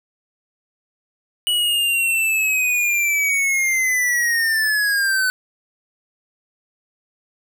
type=linear sweep; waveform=square; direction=down; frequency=2944 to 1500 Hz; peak=-17 dBFS; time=1.47-5.3 s; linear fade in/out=0 ms; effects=none